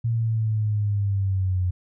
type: linear sweep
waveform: sine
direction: down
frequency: 116.54 to 89.7 Hz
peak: -20 dBFS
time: 0.04-1.71 s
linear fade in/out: 10 ms
effects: none